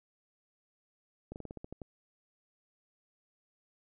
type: slowing click train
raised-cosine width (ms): 2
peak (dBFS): -29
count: 9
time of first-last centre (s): 1.32-1.818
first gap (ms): 39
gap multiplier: 1.13
effects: none